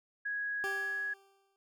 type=tone with pitch glide; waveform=sine; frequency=1661.2 to 1671.8 Hz; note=G#6 to G#6; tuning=0 to +11 cents; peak=-33 dBFS; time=0.25-1.14 s; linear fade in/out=10 ms; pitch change=+11 cents; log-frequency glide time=0.72-0.84 s
type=tone with exponential decay; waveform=20% pulse; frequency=392 Hz; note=G4; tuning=in tune; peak=-31 dBFS; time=0.64-1.56 s; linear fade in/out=0 ms; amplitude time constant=200 ms
effects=none